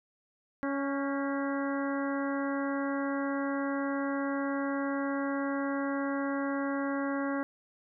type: harmonic tone with a mistuned harmonic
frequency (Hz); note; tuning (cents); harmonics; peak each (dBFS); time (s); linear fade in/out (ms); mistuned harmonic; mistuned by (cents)
278.2; C#4; +6; 1 / 2 / 3 / 4 / 5 / 6 / 7; -31 / -36 / -42 / -40 / -42 / -42 / -45; 0.63-7.43; 0; 6; -43
effects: none